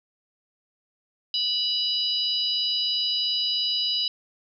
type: harmonic tone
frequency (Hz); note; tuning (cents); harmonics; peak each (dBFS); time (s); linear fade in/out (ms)
983; B5; -8; 3 / 4 / 5; -27 / -27 / -27; 1.34-4.08; 2
effects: none